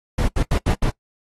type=noise bursts at uneven times; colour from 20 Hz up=brown; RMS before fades=-18 dBFS; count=5; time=0.18-0.28 / 0.36-0.43 / 0.51-0.58 / 0.66-0.74 / 0.82-0.9 s; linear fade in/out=5 ms; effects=noise-tail reverb RT60 0.1 s tail -20 dB re dry + AAC 32 kbps